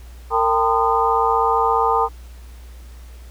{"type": "tone cluster", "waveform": "sine", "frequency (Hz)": [457.2, 789, 904, 1021, 1226], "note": ["A#4", "G5", "A5", "C6", "D#6"], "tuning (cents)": [-34, 11, 47, -43, -26], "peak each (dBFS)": -21, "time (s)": [0.3, 2.09], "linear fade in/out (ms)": 50, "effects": ["added 60 Hz sine -36 dBFS peak until 3.3 s", "pink hiss -50 dBFS RMS until 3.3 s"]}